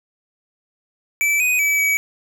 square tone with pitch steps, 2316 / 2495 / 2295 / 2276 Hz, D7 / D#7 / D7 / C#7, -25 / +4 / -40 / +45 cents, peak -16 dBFS, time 1.21-1.97 s, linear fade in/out 0 ms, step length 190 ms, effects none

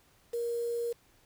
sine tone with quantisation, 471.2 Hz, A#4, 19 cents sharp, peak -30 dBFS, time 0.33-0.93 s, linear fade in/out 10 ms, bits 8, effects pink hiss -65 dBFS RMS until 1.25 s

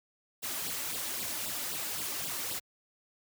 white noise with flanger, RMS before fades -36 dBFS, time 0.42-2.6 s, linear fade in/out 20 ms, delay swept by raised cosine 0.23 to 3.53 ms, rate 3.8 Hz, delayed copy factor +0.8, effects high-pass 80 Hz 12 dB/octave

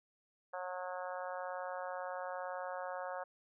harmonic tone, 182.1 Hz, F#3, 27 cents flat, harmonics 3 / 4 / 5 / 6 / 7 / 8 / 9, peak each -43 / -45 / -47 / -49 / -50 / -51 / -52 dBFS, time 0.53-3.24 s, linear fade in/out 10 ms, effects none

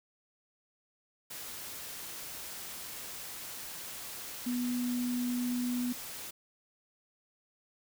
sine tone in noise, 245.6 Hz, B3, 9 cents flat, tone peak -30 dBFS, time 4.46-5.93 s, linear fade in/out 10 ms, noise white, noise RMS -43 dBFS, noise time 1.3-6.31 s, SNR +10 dB, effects none

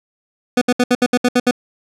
25% pulse tone bursts, 246.9 Hz, B3, in tune, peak -7 dBFS, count 9, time 0.57-1.511 s, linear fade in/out 5 ms, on 45 ms, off 67 ms, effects low-pass 9000 Hz 12 dB/octave

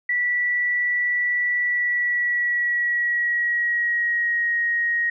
sine tone with pitch glide, 1956 to 1880.7 Hz, B6 to A#6, -17 to +15 cents, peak -19 dBFS, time 0.09-5.1 s, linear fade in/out 5 ms, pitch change -68 cents, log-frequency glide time 1.61-4.58 s, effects none

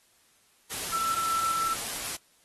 sine tone in noise, 1335 Hz, E6, 22 cents sharp, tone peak -26 dBFS, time 0.92-1.75 s, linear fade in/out 20 ms, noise white, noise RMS -34 dBFS, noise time 0.7-2.17 s, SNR +5 dB, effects white hiss -64 dBFS RMS until 2.44 s + AAC 32 kbps

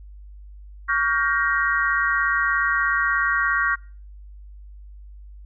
sine chord, G half-diminished seventh, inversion second, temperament just, 1128.9 / 1411.2 / 1568 / 1881.6 Hz, Db6 / F6 / G6 / Bb6, +31 / +18 / 0 / +16 cents, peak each -24 dBFS, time 0.88-3.76 s, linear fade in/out 20 ms, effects noise-tail reverb RT60 0.4 s tail -24 dB re dry + added 50 Hz sine -39 dBFS peak until 5.45 s

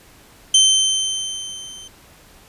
25% pulse tone with level ramp, 3100 Hz, G7, 20 cents flat, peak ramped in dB -5 to -33 dBFS, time 0.54-1.88 s, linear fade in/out 5 ms, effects pink hiss -48 dBFS RMS until 2.48 s + resampled to 32000 Hz

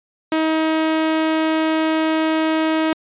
sawtooth tone, 317.2 Hz, D#4, 33 cents sharp, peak -12 dBFS, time 0.32-2.93 s, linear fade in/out 2 ms, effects resampled to 8000 Hz

